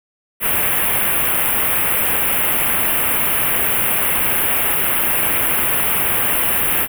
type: band-stop noise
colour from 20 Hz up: white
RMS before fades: -17 dBFS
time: 0.4-6.88 s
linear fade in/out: 50 ms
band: 3000 to 10000 Hz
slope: 48 dB/octave
effects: none